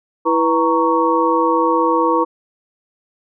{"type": "tone cluster", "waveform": "sine", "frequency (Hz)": [329.6, 490.8, 929, 1114], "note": ["E4", "B4", "A#5", "C#6"], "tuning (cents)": [0, -11, -6, 8], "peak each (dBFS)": -18, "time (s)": [0.25, 2.25], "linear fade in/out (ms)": 20, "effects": []}